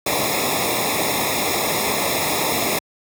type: noise with comb filter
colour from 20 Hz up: pink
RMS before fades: -21 dBFS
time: 0.06-2.79 s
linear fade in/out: 5 ms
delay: 0.66 ms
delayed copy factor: -0.95
effects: high-pass 80 Hz 12 dB/octave